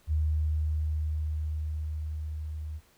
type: tone with level ramp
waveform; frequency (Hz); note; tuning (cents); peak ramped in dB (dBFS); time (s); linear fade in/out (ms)
sine; 77; D#2; -17; -23 to -34; 0.07-2.81; 50
effects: pink hiss -63 dBFS RMS until 2.97 s